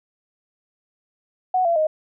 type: tone with pitch steps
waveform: sine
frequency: 740 / 678.6 / 622.3 Hz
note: F#5 / F5 / D#5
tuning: 0 / -50 / 0 cents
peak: -16 dBFS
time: 1.54-1.87 s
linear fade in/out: 5 ms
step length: 110 ms
effects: none